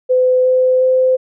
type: tone with pitch steps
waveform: sine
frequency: 508 / 511.5 / 515.1 Hz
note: B4 / C5 / C5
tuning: +49 / -39 / -27 cents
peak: -9 dBFS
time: 0.09-1.17 s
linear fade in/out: 20 ms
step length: 360 ms
effects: none